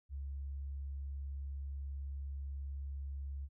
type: tone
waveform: sine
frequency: 69.3 Hz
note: C#2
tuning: in tune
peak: -39 dBFS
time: 0.09-3.49 s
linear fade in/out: 50 ms
effects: none